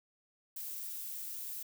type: noise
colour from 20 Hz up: violet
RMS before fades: -42 dBFS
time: 0.56-1.63 s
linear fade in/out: 5 ms
effects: none